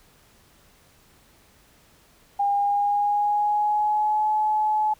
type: tone with pitch glide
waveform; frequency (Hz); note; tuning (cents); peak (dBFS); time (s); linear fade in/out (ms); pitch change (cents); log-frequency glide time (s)
sine; 807 to 855; G#5 to A5; -50 to -50; -19; 2.39-4.94; 10; +100; 2.51-4.29
effects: pink hiss -57 dBFS RMS until 4.99 s